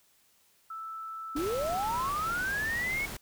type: tone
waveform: sine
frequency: 1318.5 Hz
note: E6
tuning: in tune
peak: -37 dBFS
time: 0.7-2.09 s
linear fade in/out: 5 ms
type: linear sweep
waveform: sine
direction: up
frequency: 271 to 2229 Hz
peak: -29 dBFS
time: 1.35-3.06 s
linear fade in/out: 10 ms
type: noise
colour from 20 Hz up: pink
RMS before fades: -40 dBFS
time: 1.36-3.17 s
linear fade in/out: 5 ms
effects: white hiss -66 dBFS RMS until 3.21 s